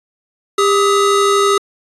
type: tone pair together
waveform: square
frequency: 399.8 / 1271.8 Hz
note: G4 / D#6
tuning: +34 / +38 cents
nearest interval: octave + minor sixth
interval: 2004 cents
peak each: -13 / -15 dBFS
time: 0.58-1.58 s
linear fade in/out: 5 ms
effects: resampled to 24000 Hz